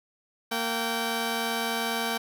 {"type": "tone pair together", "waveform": "10% pulse", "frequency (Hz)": [230, 773.6], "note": ["A#3", "G5"], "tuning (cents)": [-23, -23], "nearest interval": "octave + major sixth", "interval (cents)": 2100, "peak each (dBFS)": [-21, -22], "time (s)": [0.51, 2.18], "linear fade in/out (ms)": 10, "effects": []}